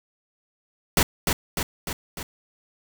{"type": "noise with echo", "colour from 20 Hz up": "pink", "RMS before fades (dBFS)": -18, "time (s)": [0.97, 1.03], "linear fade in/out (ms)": 2, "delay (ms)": 300, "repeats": 4, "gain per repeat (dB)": -4, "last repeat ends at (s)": 2.23, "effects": []}